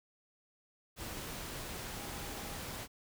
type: tone in noise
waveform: sine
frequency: 810 Hz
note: G#5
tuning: 43 cents flat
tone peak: -53 dBFS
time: 1.93-2.6 s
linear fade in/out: 50 ms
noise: pink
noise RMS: -43 dBFS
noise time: 0.96-2.88 s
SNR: -13 dB
effects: none